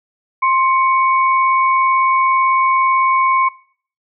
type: tone pair together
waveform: sine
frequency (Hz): 1053 / 2231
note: C6 / C#7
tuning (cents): +11 / +11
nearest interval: octave + minor second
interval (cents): 1300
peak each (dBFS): -12 / -19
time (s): 0.42-3.49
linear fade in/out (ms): 10
effects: noise-tail reverb RT60 0.5 s tail -20 dB re dry